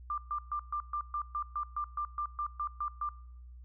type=tone bursts; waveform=sine; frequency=1189 Hz; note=D6; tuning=21 cents sharp; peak=-31 dBFS; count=15; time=0.1-3.09 s; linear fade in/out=2 ms; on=78 ms; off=130 ms; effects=noise-tail reverb RT60 0.9 s tail -24 dB re dry + added 61 Hz sine -47 dBFS peak until 3.64 s